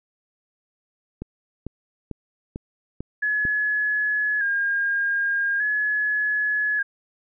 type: click train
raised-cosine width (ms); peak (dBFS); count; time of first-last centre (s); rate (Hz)
3; -18; 6; 1.22-3.452; 2.24
type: tone with vibrato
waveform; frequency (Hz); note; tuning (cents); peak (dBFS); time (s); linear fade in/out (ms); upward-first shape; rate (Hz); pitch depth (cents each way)
sine; 1657; G#6; -4; -20; 3.22-6.83; 10; square; 0.42; 43
effects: none